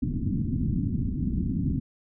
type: low-pass noise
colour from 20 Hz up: white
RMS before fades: -27 dBFS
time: 0.02-1.8 s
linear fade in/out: 10 ms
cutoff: 270 Hz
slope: 48 dB/octave
effects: none